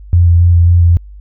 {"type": "tone with vibrato", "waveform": "sine", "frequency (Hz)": 86.3, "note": "F2", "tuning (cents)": -20, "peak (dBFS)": -4, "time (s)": [0.13, 0.97], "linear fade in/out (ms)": 0, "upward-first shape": "square", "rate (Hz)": 3.7, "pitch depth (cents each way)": 15, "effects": ["added 50 Hz sine -30 dBFS peak until 1.2 s"]}